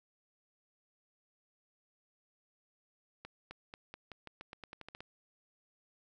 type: accelerating click train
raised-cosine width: 0.3 ms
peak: -30 dBFS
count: 14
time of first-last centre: 3.25-5.005 s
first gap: 260 ms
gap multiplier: 0.88
effects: none